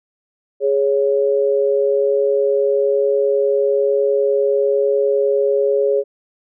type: tone pair together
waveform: sine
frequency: 415.3 / 555.2 Hz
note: G#4 / C#5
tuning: 0 / +3 cents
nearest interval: perfect fourth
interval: 503 cents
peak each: -15 / -17 dBFS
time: 0.6-6.04 s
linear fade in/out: 50 ms
effects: none